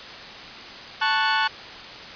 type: chord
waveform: sawtooth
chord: F# minor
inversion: first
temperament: equal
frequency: 880 / 1108.7 / 1480 Hz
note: A5 / C#6 / F#6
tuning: 0 / 0 / 0 cents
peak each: -19 / -23 / -19 dBFS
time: 1.01-1.48 s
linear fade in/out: 10 ms
effects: white hiss -38 dBFS RMS until 2.15 s + resampled to 11025 Hz